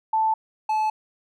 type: tone pair in turn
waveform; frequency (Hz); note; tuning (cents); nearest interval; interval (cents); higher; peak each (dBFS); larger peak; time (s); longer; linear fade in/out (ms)
sine / triangle; 880 / 864.9; A5 / A5; 0 / -30; unison; 30; first; -18; neither; 0.13-0.34 / 0.69-0.9; neither; 5
effects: none